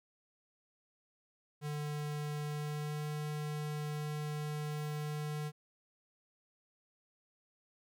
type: tone with pitch glide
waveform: square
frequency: 148.7 to 150.08 Hz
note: D3 to D3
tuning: +22 to +38 cents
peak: -37 dBFS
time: 1.61-5.52 s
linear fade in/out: 50 ms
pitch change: +16 cents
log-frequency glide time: 2.44-3.09 s
effects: none